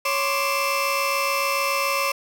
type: tone cluster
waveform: 30% pulse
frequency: 554 / 1048 / 1175 / 2658 Hz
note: C#5 / C6 / D6 / E7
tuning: -1 / +2 / +1 / +14 cents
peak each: -24 dBFS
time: 0.05-2.12 s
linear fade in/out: 5 ms
effects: none